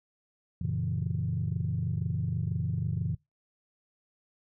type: chord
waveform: sine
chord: F# dominant seventh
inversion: none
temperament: equal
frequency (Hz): 92.5 / 116.54 / 138.59 / 164.81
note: F#2 / A#2 / C#3 / E3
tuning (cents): 0 / 0 / 0 / 0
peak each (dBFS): -33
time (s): 0.61-3.15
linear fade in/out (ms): 5
effects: noise-tail reverb RT60 0.2 s tail -22 dB re dry + tanh soft clip ceiling -20 dBFS